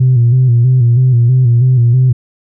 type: tone with vibrato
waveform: sine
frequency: 123.47 Hz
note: B2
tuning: in tune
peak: -4 dBFS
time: 0-2.13 s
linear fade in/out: 10 ms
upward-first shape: square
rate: 3.1 Hz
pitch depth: 69 cents each way
effects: tanh soft clip ceiling -2 dBFS